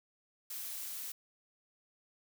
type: noise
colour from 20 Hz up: blue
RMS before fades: -42 dBFS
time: 0.5-1.12 s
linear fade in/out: 5 ms
effects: none